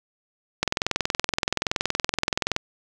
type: click train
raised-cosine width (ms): 0.2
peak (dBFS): -4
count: 42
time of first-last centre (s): 0.63-2.564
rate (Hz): 21.2
effects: none